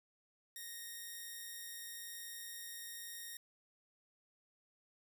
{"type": "tone with amplitude modulation", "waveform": "5% pulse", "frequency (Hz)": 1861, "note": "A#6", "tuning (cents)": -3, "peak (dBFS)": -34, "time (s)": [0.56, 3.37], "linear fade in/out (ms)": 2, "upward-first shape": "sine", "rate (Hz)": 185, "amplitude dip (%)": 30, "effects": []}